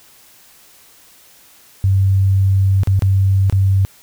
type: tone with dropouts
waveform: sine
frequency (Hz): 96.7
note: G2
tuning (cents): -23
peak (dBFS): -10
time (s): 1.84-3.85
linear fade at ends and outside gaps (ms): 0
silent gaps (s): 2.834-2.873 / 2.993-3.022 / 3.498-3.525
effects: white hiss -47 dBFS RMS until 4.02 s